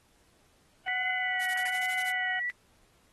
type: harmonic tone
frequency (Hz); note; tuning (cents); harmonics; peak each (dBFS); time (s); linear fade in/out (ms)
740; F#5; 0; 1 / 2 / 3 / 4; -35 / -38 / -40 / -41; 0.86-2.4; 10
type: tone with vibrato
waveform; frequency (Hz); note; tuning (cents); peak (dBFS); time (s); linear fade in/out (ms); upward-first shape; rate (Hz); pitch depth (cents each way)
sine; 1975.5; B6; 0; -29; 0.88-2.5; 0; triangle; 1.2; 55
type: noise bursts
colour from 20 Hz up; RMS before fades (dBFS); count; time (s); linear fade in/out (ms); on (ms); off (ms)
blue; -39; 9; 1.41-2.105; 2; 47; 34
effects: pink hiss -66 dBFS RMS until 3.12 s + AAC 32 kbps